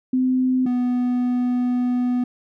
sine / triangle tone pair in turn, 256.5 / 247.3 Hz, C4 / B3, -34 / +3 cents, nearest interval minor second, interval 63 cents, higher first, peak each -16 dBFS, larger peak neither, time 0.13-0.66 / 0.66-2.24 s, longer second, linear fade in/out 5 ms, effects none

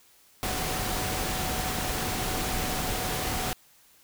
sine tone in noise, 744 Hz, F#5, 9 cents sharp, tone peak -37 dBFS, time 0.43-3.53 s, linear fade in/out 0 ms, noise pink, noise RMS -30 dBFS, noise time 0.43-3.53 s, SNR -10 dB, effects white hiss -59 dBFS RMS until 4.03 s

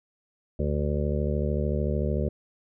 harmonic tone, 73.42 Hz, D2, in tune, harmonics 1 / 2 / 3 / 5 / 6 / 7 / 8, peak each -27 / -30 / -32 / -34 / -35 / -35 / -36 dBFS, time 0.59-2.29 s, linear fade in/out 5 ms, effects none

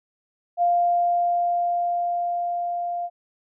sine tone with level ramp, 698.5 Hz, F5, in tune, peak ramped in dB -16 to -25 dBFS, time 0.57-3.1 s, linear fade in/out 50 ms, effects none

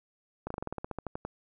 slowing click train, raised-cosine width 1 ms, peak -21 dBFS, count 14, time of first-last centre 0.47-1.25 s, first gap 34 ms, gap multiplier 1.09, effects none

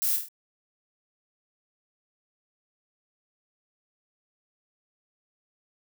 violet noise with echo, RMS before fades -27 dBFS, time 0.02-0.16 s, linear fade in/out 0 ms, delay 25 ms, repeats 5, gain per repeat -4 dB, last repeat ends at 0.285 s, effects none

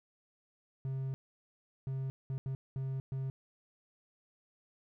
triangle tone bursts at uneven times, 133.3 Hz, C3, 33 cents sharp, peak -32 dBFS, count 6, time 0.85-1.14 / 1.87-2.1 / 2.3-2.38 / 2.46-2.55 / 2.76-3 / 3.12-3.3 s, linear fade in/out 0 ms, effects none

